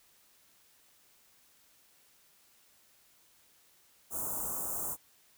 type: band-stop noise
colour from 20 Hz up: white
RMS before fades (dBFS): -36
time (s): 4.1-4.97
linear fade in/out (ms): 50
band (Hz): 1300 to 6900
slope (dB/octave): 48
effects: white hiss -65 dBFS RMS until 5.37 s